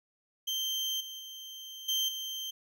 35% pulse tone with level steps, 3136 Hz, G7, in tune, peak -29 / -39 / -41 / -26 / -34 dBFS, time 0.47-2.51 s, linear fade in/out 10 ms, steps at 1 / 1.19 / 1.88 / 2.08 s, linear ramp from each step 10 ms, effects none

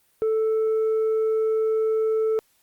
sine tone with tanh clipping, 440 Hz, A4, in tune, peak -20 dBFS, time 0.22-2.39 s, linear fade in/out 0 ms, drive 2 dB, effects white hiss -64 dBFS RMS until 2.62 s + Opus 32 kbps

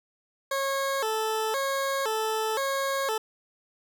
20% pulse tone with vibrato, 489.2 Hz, B4, 16 cents flat, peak -21 dBFS, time 0.51-3.18 s, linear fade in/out 5 ms, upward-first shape square, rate 0.97 Hz, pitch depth 190 cents each way, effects none

